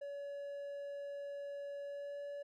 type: tone with pitch glide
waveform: triangle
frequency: 567 to 571.6 Hz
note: C#5 to D5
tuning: +39 to -47 cents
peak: -40 dBFS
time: 0.01-2.43 s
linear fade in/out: 10 ms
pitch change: +14 cents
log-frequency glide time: 1.84-2.2 s
effects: none